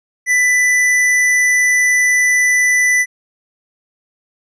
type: tone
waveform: square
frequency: 1989 Hz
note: B6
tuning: 12 cents sharp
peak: -11 dBFS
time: 0.26-3.06 s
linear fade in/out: 50 ms
effects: resampled to 22050 Hz